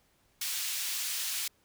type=high-pass noise; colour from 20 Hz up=pink; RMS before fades=-34 dBFS; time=0.41-1.48 s; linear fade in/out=5 ms; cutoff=3100 Hz; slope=12 dB/octave; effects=pink hiss -69 dBFS RMS until 1.64 s